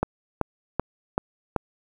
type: click train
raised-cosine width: 1 ms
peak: -8 dBFS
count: 5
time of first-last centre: 0.03-1.563 s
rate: 2.61 Hz
effects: 8-bit